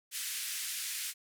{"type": "band-pass noise", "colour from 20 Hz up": "white", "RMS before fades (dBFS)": -38, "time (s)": [0.11, 1.14], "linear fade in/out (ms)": 50, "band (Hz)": [1700, 13000], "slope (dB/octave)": 24, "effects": []}